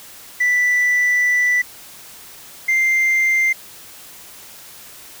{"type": "tone pair in turn", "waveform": "sine", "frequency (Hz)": [1975.5, 2093], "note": ["B6", "C7"], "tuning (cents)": [0, 0], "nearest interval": "minor second", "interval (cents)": 100, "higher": "second", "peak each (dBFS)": -11, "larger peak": "neither", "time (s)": [[0.4, 1.62], [2.68, 3.53]], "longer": "first", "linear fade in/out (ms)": 10, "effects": ["tanh soft clip ceiling -12 dBFS", "white hiss -40 dBFS RMS until 5.2 s"]}